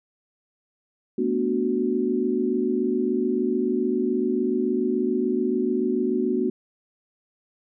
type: chord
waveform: sine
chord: B minor seventh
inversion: third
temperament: equal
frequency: 220 / 246.9 / 293.7 / 370 Hz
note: A3 / B3 / D4 / F#4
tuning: 0 / 0 / 0 / 0 cents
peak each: -29 / -25 / -29 / -24 dBFS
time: 1.18-6.5 s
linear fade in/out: 5 ms
effects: none

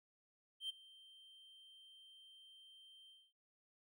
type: tone with ADSR envelope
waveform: triangle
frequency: 3136 Hz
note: G7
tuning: in tune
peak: -37 dBFS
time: 0.6-3.33 s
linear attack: 94 ms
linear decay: 15 ms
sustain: -21 dB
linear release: 240 ms
effects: none

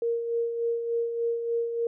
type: tone with tremolo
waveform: sine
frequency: 466.2 Hz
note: A#4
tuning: in tune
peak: -23 dBFS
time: 0.02-1.87 s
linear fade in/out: 2 ms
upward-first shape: sine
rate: 3.4 Hz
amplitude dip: 50%
effects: none

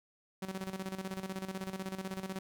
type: tone with tremolo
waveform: sawtooth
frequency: 190 Hz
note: F#3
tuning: 46 cents sharp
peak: -32 dBFS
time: 0.42-2.39 s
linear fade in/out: 5 ms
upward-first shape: square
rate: 16 Hz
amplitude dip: 70%
effects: none

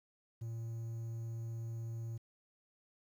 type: tone with quantisation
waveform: triangle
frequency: 114.5 Hz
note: A#2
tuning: 31 cents flat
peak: -37 dBFS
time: 0.41-2.18 s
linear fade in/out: 10 ms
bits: 11
effects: none

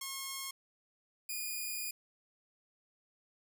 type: tone pair in turn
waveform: 5% pulse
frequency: 1081 / 2447 Hz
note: C#6 / D#7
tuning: -44 / -29 cents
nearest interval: octave + major second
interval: 1415 cents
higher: second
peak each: -27 dBFS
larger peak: neither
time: 0.01-0.51 / 1.29-1.91 s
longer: second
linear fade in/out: 5 ms
effects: none

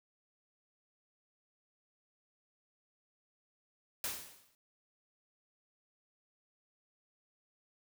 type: noise with exponential decay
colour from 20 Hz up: white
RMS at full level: -35 dBFS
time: 4.04-4.55 s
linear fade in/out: 1 ms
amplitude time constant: 110 ms
effects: none

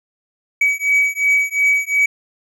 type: beating tone pair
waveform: triangle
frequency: 2272 / 2274.8 Hz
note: C#7 / C#7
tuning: +42 / +44 cents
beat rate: 2.8 Hz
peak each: -15 dBFS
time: 0.61-2.06 s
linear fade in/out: 5 ms
effects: none

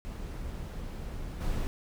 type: noise with level steps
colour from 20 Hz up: brown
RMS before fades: -38 / -31 dBFS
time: 0.05-1.67 s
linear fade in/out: 0 ms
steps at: 1.4 s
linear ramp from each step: 20 ms
effects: none

